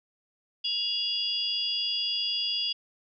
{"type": "tone cluster", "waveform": "sine", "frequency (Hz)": [2845, 3359, 4844], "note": ["F7", "G#7", "D#8"], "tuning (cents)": [31, 19, -47], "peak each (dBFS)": -31, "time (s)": [0.64, 2.73], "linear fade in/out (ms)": 10, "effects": []}